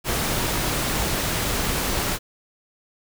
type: noise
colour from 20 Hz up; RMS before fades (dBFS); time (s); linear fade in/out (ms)
pink; -24; 0.04-2.19; 50
effects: none